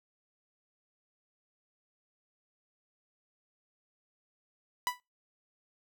sawtooth tone with exponential decay, 987.8 Hz, B5, in tune, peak -22 dBFS, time 4.87-5 s, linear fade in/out 0 ms, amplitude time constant 27 ms, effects noise-tail reverb RT60 0.2 s tail -19 dB re dry

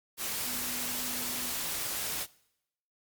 sine tone in noise, 246.9 Hz, B3, in tune, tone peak -44 dBFS, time 0.44-1.54 s, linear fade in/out 50 ms, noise white, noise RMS -34 dBFS, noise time 0.17-2.27 s, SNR -13 dB, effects noise-tail reverb RT60 0.8 s tail -22 dB re dry + MP3 96 kbps

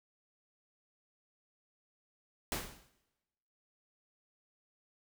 pink noise with exponential decay, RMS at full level -33 dBFS, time 2.52-2.89 s, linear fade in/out 1 ms, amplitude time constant 80 ms, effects noise-tail reverb RT60 1.0 s tail -17 dB re dry

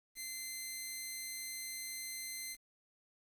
10% pulse tone with amplitude modulation, 2068 Hz, C7, 21 cents flat, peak -31 dBFS, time 0.15-2.57 s, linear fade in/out 50 ms, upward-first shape sine, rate 258 Hz, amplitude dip 30%, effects 10-bit

